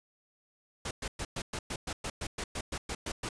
pink noise bursts, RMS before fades -36 dBFS, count 15, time 0.85-3.29 s, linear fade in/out 5 ms, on 60 ms, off 110 ms, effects resampled to 22050 Hz

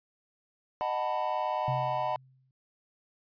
triangle chord, B dominant seventh, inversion first, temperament just, 617.4 / 740.8 / 889 / 987.8 Hz, D#5 / F#5 / A5 / B5, -14 / +2 / +18 / 0 cents, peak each -32 dBFS, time 0.81-2.16 s, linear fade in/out 0 ms
sine tone with exponential decay, 130.81 Hz, C3, in tune, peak -28 dBFS, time 1.68-2.51 s, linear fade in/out 2 ms, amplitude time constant 180 ms
effects resampled to 11025 Hz

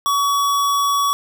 square tone, 1130 Hz, C#6, 33 cents sharp, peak -16 dBFS, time 0.06-1.13 s, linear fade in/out 0 ms, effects none

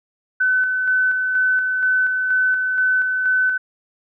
sine tone with tremolo, 1512 Hz, F#6, 37 cents sharp, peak -14 dBFS, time 0.4-3.58 s, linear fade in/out 10 ms, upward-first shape square, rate 2.1 Hz, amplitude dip 35%, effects none

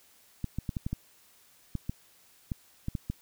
clicks, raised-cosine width 5 ms, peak -19 dBFS, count 12, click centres 0.443 / 0.586 / 0.692 / 0.768 / 0.865 / 0.93 / 1.753 / 1.895 / 2.518 / 2.884 / 2.952 / 3.1 s, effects white hiss -61 dBFS RMS until 3.21 s

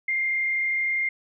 sine tone with frequency modulation, 2111 Hz, C7, 15 cents sharp, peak -22 dBFS, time 0.08-1.09 s, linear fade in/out 5 ms, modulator 32.6 Hz, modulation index 0.64, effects none

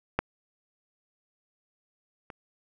clicks, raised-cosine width 0.5 ms, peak -9 / -26 dBFS, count 2, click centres 0.19 / 2.302 s, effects none

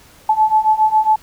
sine beating tone pair, 862 / 869.3 Hz, A5 / A5, -36 / -21 cents, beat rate 7.3 Hz, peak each -15 / -13 dBFS, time 0.29-1.16 s, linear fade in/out 5 ms, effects pink hiss -46 dBFS RMS until 1.22 s

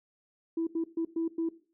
sine tone bursts at uneven times, 329.6 Hz, E4, in tune, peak -26 dBFS, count 5, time 0.57-0.67 / 0.75-0.84 / 0.97-1.05 / 1.16-1.28 / 1.38-1.49 s, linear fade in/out 5 ms, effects noise-tail reverb RT60 0.4 s tail -17 dB re dry + tanh soft clip ceiling -23 dBFS

